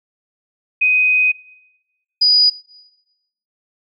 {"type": "tone pair in turn", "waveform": "sine", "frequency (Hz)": [2505, 4924], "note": ["D#7", "D#8"], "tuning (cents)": [11, -19], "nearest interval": "octave", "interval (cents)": 1170, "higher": "second", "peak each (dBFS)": [-11, -9], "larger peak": "second", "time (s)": [[0.81, 1.32], [2.21, 2.5]], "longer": "first", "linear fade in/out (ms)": 10, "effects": ["noise-tail reverb RT60 1.0 s tail -22 dB re dry"]}